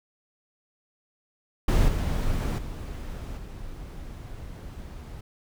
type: noise with level steps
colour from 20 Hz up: brown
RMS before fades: -20 / -26 / -35 / -39 dBFS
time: 1.68-5.21 s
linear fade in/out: 5 ms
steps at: 1.88 / 2.58 / 3.37 s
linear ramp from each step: 5 ms
effects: none